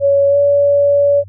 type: tone with pitch glide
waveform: sine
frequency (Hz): 560 to 569.8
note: C#5 to C#5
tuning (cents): +18 to +48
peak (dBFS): -8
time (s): 0-1.24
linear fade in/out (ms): 50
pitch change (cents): +30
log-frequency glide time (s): 0.29-0.37
effects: added 97 Hz sine -33 dBFS peak until 1.28 s